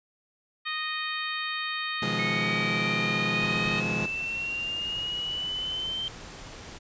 harmonic tone, 620 Hz, D#5, 6 cents flat, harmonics 2 / 3 / 4 / 5 / 6 / 7, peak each -35 / -34 / -36 / -39 / -37 / -41 dBFS, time 0.65-3.81 s, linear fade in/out 20 ms
sawtooth chord, F half-diminished seventh, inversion second, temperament just, 125.72 / 157.15 / 174.61 / 209.5 Hz, Cb3 / Eb3 / F3 / Ab3, +31 / +18 / 0 / +15 cents, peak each -31 / -32 / -30 / -28 dBFS, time 2.02-4.06 s, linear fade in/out 5 ms
sine linear sweep, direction up, 2184 to 3136 Hz, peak -29 dBFS, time 2.19-6.08 s, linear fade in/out 0 ms
pink noise, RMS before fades -43 dBFS, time 3.4-6.79 s, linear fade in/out 20 ms
effects resampled to 16000 Hz

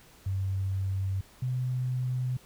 sine tone pair in turn, 96.1 / 126.69 Hz, G2 / B2, -34 / +45 cents, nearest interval perfect fourth, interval 479 cents, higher second, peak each -27 / -27 dBFS, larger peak neither, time 0.26-1.21 / 1.42-2.37 s, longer neither, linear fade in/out 5 ms, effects pink hiss -56 dBFS RMS until 2.45 s

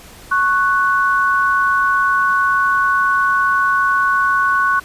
sine tone pair together, 1103 / 1485.1 Hz, C#6 / F#6, -9 / +6 cents, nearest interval perfect fourth, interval 515 cents, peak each -15 dBFS, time 0.31-4.8 s, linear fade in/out 10 ms, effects pink hiss -40 dBFS RMS until 4.84 s + resampled to 32000 Hz

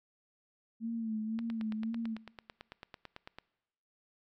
sine tone with vibrato, 223.2 Hz, A3, 25 cents sharp, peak -33 dBFS, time 0.8-2.18 s, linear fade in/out 50 ms, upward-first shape sine, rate 1.9 Hz, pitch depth 58 cents each way
click train, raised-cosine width 0.3 ms, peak -29 dBFS, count 19, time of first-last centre 1.39-3.386 s, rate 9.02 Hz
effects noise-tail reverb RT60 1.0 s tail -22 dB re dry

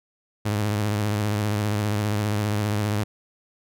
sawtooth tone with vibrato, 104.7 Hz, G#2, 15 cents sharp, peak -18 dBFS, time 0.45-3.04 s, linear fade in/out 10 ms, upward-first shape triangle, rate 15 Hz, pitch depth 72 cents each way, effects none

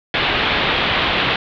white low-pass noise, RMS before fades -18 dBFS, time 0.14-1.36 s, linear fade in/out 2 ms, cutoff 3700 Hz, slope 48 dB/octave, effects none

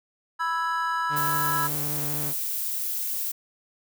triangle chord, E major, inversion second, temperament equal, 987.8 / 1318.5 / 1661.2 Hz, B5 / E6 / G#6, 0 / 0 / 0 cents, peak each -26 / -26 / -29 dBFS, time 0.39-1.68 s, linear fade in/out 20 ms
sawtooth tone with vibrato, 146.83 Hz, D3, in tune, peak -28 dBFS, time 1.09-2.34 s, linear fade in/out 50 ms, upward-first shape sine, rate 4.9 Hz, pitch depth 12 cents each way
violet noise, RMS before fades -29 dBFS, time 1.16-3.32 s, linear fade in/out 10 ms
effects none

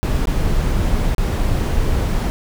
brown noise with dropouts, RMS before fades -17 dBFS, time 0.03-2.3 s, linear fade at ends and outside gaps 0 ms, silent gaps 0.255-0.272 / 1.148-1.182 s, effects none

